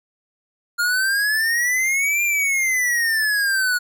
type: exponential two-way sweep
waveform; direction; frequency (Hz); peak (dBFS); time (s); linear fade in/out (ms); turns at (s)
square; up then down; 1409 to 2402 to 1451; -18; 0.78-3.79; 20; 2.23
effects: none